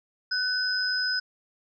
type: tone pair together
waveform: sine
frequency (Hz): 1501 / 5049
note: F#6 / D#8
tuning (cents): +24 / +25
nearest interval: octave + major sixth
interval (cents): 2101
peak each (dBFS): -27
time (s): 0.31-1.2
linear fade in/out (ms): 10
effects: none